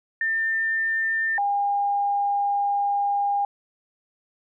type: tone pair in turn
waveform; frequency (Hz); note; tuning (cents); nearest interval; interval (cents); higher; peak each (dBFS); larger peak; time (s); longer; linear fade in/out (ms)
sine; 1798 / 807.9; A6 / G#5; +37 / -48; octave + major second; 1385; first; -21 / -20; second; 0.21-1.38 / 1.38-3.45; second; 2
effects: none